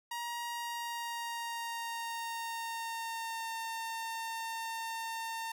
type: tone with pitch glide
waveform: sawtooth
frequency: 947 to 907.9 Hz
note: A#5 to A#5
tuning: +27 to -46 cents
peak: -33 dBFS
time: 0.11-5.52 s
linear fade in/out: 5 ms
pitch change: -73 cents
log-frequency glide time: 0.46-3.54 s
effects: none